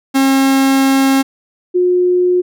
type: tone pair in turn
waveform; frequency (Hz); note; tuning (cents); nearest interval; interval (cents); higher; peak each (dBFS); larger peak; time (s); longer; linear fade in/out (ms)
45% pulse / sine; 269.6 / 359.9; C#4 / F#4; -48 / -48; perfect fourth; 500; second; -9; neither; 0.14-1.23 / 1.74-2.42; first; 20
effects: none